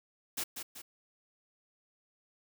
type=noise with echo; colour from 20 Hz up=white; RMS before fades=-35 dBFS; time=0.37-0.44 s; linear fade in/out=10 ms; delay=190 ms; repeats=2; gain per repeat=-6 dB; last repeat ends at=0.82 s; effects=none